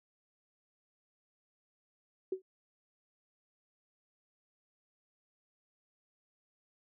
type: tone with exponential decay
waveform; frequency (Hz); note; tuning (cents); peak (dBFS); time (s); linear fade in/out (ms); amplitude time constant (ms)
sine; 376.8; F#4; +32; -28; 2.32-2.42; 5; 21
effects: none